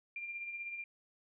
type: tone with tremolo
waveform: sine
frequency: 2386 Hz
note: D7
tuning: 27 cents sharp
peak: -38 dBFS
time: 0.16-0.84 s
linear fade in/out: 2 ms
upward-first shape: sine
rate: 16 Hz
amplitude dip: 45%
effects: none